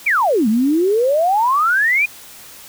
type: exponential two-way sweep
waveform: sine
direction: down then up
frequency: 2489 to 207.7 to 2489 Hz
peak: -12 dBFS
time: 0.06-2.06 s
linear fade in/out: 10 ms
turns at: 0.48 s
effects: white hiss -39 dBFS RMS until 2.68 s